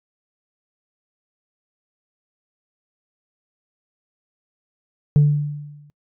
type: tone with exponential decay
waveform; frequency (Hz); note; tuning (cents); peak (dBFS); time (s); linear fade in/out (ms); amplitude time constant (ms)
sine; 146.83; D3; 0; -6; 5.16-5.9; 0; 160
effects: noise-tail reverb RT60 0.1 s tail -25 dB re dry + tanh soft clip ceiling -8 dBFS